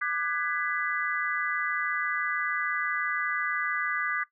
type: chord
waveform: sine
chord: G# half-diminished seventh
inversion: second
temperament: just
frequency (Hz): 1196.1 / 1495.1 / 1661.2 / 1993.5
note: D6 / F#6 / G#6 / B6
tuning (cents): +31 / +18 / 0 / +16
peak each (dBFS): -32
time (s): 0.01-4.24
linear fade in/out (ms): 10
effects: noise-tail reverb RT60 0.1 s tail -17 dB re dry